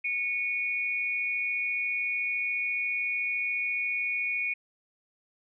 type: tone pair together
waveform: sine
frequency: 2217 / 2451 Hz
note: C#7 / D#7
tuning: 0 / -27 cents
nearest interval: major second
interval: 173 cents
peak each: -31 / -29 dBFS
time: 0.04-4.54 s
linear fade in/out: 10 ms
effects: none